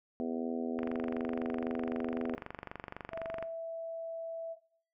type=harmonic tone; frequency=82.41 Hz; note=E2; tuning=in tune; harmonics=3 / 4 / 5 / 6 / 7 / 8 / 9; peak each=-35 / -43 / -41 / -42 / -48 / -43 / -49 dBFS; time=0.2-2.35 s; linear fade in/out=0 ms
type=click train; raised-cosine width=0.5 ms; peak=-25 dBFS; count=64; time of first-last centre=0.79-3.426 s; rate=23.9 Hz
type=tone; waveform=sine; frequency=659.3 Hz; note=E5; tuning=in tune; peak=-35 dBFS; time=3.11-4.57 s; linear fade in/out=50 ms
effects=noise-tail reverb RT60 0.5 s tail -17 dB re dry